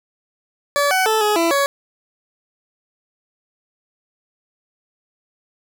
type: tone with pitch steps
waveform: 20% pulse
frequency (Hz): 573 / 751 / 438.1 / 420.7 / 334.4 / 560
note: D5 / F#5 / A4 / G#4 / E4 / C#5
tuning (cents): -43 / +26 / -7 / +22 / +25 / +18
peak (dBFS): -10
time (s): 0.76-1.66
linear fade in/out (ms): 0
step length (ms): 150
effects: none